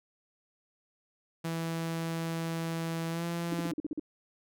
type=tone with pitch glide; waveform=sawtooth; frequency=164.81 to 170.03 Hz; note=E3 to F3; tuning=0 to -46 cents; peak=-28 dBFS; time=1.44-3.72 s; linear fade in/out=10 ms; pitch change=+54 cents; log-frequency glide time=3.1-3.24 s
type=tone bursts; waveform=sine; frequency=304.1 Hz; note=D#4; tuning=40 cents flat; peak=-30 dBFS; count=8; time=3.52-3.996 s; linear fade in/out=2 ms; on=21 ms; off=44 ms
effects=none